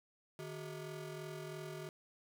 30% pulse ring-modulated tone, 263 Hz, C4, 9 cents sharp, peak -38 dBFS, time 0.39-1.89 s, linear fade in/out 0 ms, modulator 110 Hz, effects none

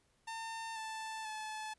sawtooth tone with pitch steps, 900 / 882 / 864.3 Hz, A5 / A5 / A5, +39 / +4 / -31 cents, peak -37 dBFS, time 0.27-1.74 s, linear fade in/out 10 ms, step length 490 ms, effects pink hiss -74 dBFS RMS until 1.78 s + resampled to 24000 Hz

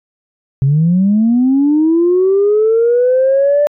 sine linear sweep, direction up, 130.81 to 592 Hz, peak -7 dBFS, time 0.62-3.67 s, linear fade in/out 0 ms, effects tanh soft clip ceiling -4 dBFS

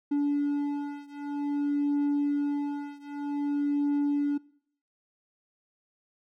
triangle beating tone pair, 287.7 / 288.22 Hz, D4 / D4, -36 / -32 cents, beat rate 0.52 Hz, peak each -26 / -27 dBFS, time 0.11-4.38 s, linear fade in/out 10 ms, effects noise-tail reverb RT60 0.6 s tail -22 dB re dry + tanh soft clip ceiling -17 dBFS

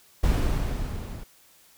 brown noise with level ramp, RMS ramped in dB -20 to -37 dBFS, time 0.23-1.24 s, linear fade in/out 10 ms, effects white hiss -57 dBFS RMS until 1.77 s

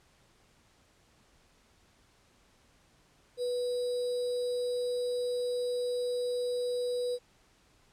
sine tone with sample-and-hold, 491.3 Hz, B4, 9 cents flat, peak -29 dBFS, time 3.37-7.19 s, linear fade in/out 50 ms, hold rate 4410 Hz, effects pink hiss -65 dBFS RMS until 7.92 s + low-pass 9000 Hz 12 dB/octave

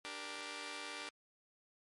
5% pulse chord, G minor, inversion second, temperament just, 294 / 392 / 470.4 Hz, D4 / G4 / Bb4, +2 / 0 / +16 cents, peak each -37 / -39 / -37 dBFS, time 0.05-1.09 s, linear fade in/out 0 ms, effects MP3 48 kbps

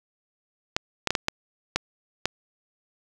clicks, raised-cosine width 0.2 ms, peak -5 dBFS, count 7, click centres 0.765 / 1.073 / 1.106 / 1.152 / 1.284 / 1.76 / 2.256 s, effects 7-bit

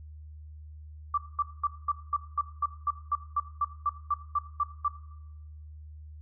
sine tone bursts, 1168 Hz, D6, 10 cents flat, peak -23 dBFS, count 16, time 1.14-4.882 s, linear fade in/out 5 ms, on 37 ms, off 210 ms, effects noise-tail reverb RT60 1.0 s tail -17 dB re dry + added 76 Hz sine -43 dBFS peak until 6.21 s

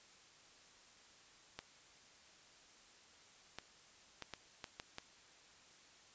clicks, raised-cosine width 0.2 ms, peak -27 dBFS, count 7, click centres 1.59 / 3.586 / 4.223 / 4.337 / 4.642 / 4.799 / 4.984 s, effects white hiss -63 dBFS RMS until 6.14 s + resampled to 16000 Hz

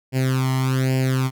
sawtooth tone with flanger, 130.81 Hz, C3, in tune, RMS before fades -20 dBFS, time 0.12-1.31 s, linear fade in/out 50 ms, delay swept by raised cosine 0.4 to 0.98 ms, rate 1.2 Hz, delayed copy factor +0.85, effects none

